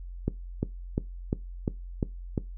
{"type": "click train", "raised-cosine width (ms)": 3, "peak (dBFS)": -13, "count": 7, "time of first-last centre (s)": [0.28, 2.378], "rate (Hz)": 2.86, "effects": ["noise-tail reverb RT60 0.2 s tail -19 dB re dry", "added 44 Hz sine -37 dBFS peak until 2.57 s"]}